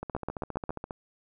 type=two click trains; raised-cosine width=1 ms; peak=-21 / -17 dBFS; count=14 / 5; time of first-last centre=0.03-0.908 / 0.15-0.693 s; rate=14.8 / 7.36 Hz; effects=none